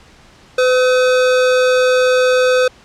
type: tone pair together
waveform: square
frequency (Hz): 506.8 / 1277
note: B4 / D#6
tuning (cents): +45 / +45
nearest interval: octave + major third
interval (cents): 1600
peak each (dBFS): -11 / -23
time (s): 0.58-2.68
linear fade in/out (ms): 5
effects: pink hiss -45 dBFS RMS until 2.84 s + low-pass 6000 Hz 12 dB/octave